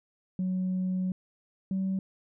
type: tone pair in turn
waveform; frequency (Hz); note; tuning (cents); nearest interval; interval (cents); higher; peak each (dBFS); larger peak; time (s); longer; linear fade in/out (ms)
sine; 185.1 / 190.74; F#3 / G3; +1 / -47; minor second; 52; second; -25; neither; 0.39-1.12 / 1.71-1.99; first; 2
effects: tanh soft clip ceiling -24 dBFS